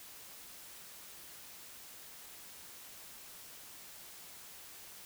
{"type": "silence", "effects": ["white hiss -52 dBFS RMS until 5.05 s"]}